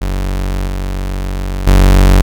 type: tone with level steps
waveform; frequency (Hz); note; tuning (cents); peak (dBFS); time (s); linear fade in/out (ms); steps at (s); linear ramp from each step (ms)
40% pulse; 47.07; F#1; +30; -13 / -15 / -3; 0.01-2.22; 10; 0.67 / 1.67; 2
effects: none